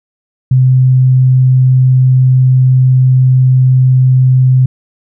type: tone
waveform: sine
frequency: 129 Hz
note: C3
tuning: 24 cents flat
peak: -4 dBFS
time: 0.51-4.66 s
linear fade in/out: 5 ms
effects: none